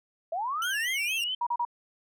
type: linear sweep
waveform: sine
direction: up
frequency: 627 to 3117 Hz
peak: -28 dBFS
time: 0.32-1.35 s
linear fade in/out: 5 ms
type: tone with vibrato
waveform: sawtooth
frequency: 2951 Hz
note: F#7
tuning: 5 cents flat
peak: -29 dBFS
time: 0.62-1.24 s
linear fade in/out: 2 ms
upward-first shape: sine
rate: 4.3 Hz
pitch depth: 160 cents each way
type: tone bursts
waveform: sine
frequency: 956 Hz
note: A#5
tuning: 43 cents sharp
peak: -25 dBFS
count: 3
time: 1.41-1.651 s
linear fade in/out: 5 ms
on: 57 ms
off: 35 ms
effects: none